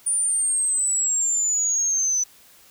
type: exponential sweep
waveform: sine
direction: down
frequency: 9397 to 5990 Hz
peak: -19 dBFS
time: 0.06-2.24 s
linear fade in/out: 10 ms
effects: white hiss -52 dBFS RMS until 2.7 s